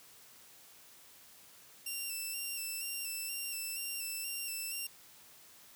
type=tone with vibrato; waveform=5% pulse; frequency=2713 Hz; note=E7; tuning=49 cents sharp; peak=-29 dBFS; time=1.86-4.87 s; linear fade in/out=5 ms; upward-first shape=square; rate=2.1 Hz; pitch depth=35 cents each way; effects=white hiss -58 dBFS RMS until 5.75 s + high-pass 60 Hz 12 dB/octave